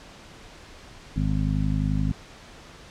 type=harmonic tone; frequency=51.5 Hz; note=G#1; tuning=14 cents flat; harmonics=1 / 2 / 3 / 4 / 5; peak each=-26 / -29 / -26 / -31 / -30 dBFS; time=1.16-2.12 s; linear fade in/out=5 ms; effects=pink hiss -46 dBFS RMS until 2.9 s + low-pass 6000 Hz 12 dB/octave